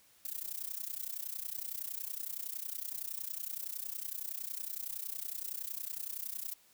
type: noise with amplitude modulation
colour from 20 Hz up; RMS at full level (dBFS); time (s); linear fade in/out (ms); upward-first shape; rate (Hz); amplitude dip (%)
violet; -37; 0.25-6.54; 2; sine; 30.8; 90
effects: white hiss -65 dBFS RMS until 6.73 s